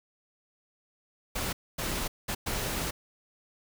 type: noise bursts at uneven times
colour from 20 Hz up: pink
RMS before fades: -32 dBFS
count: 4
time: 1.35-1.53 / 1.78-2.08 / 2.28-2.35 / 2.46-2.91 s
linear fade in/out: 10 ms
effects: none